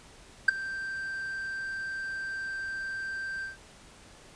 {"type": "tone with ADSR envelope", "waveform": "triangle", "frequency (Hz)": 1568, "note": "G6", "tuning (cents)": 0, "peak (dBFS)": -11, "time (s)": [0.48, 3.57], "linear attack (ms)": 7, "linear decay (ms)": 11, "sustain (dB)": -20, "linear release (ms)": 140, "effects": ["pink hiss -53 dBFS RMS until 4.35 s", "resampled to 22050 Hz"]}